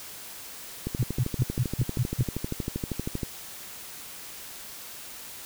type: click train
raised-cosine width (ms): 3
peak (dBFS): -16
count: 31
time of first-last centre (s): 0.87-3.232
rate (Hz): 12.7
type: tone bursts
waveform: sine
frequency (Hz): 123.47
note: B2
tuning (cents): 0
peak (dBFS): -20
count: 7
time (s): 0.99-2.233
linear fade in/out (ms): 10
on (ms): 49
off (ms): 150
effects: white hiss -42 dBFS RMS until 5.45 s